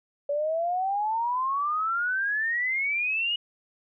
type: exponential sweep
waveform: sine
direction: up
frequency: 567 to 2919 Hz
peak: -24 dBFS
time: 0.29-3.36 s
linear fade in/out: 5 ms
effects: none